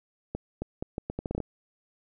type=accelerating click train; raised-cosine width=2 ms; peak=-18 dBFS; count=11; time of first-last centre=0.35-1.403 s; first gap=270 ms; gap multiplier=0.76; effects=none